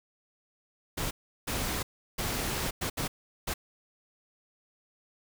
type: noise bursts at uneven times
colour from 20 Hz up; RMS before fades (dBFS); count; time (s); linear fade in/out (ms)
pink; -32; 6; 0.97-1.11 / 1.47-1.83 / 2.18-2.71 / 2.81-2.9 / 2.97-3.08 / 3.47-3.54; 10
effects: none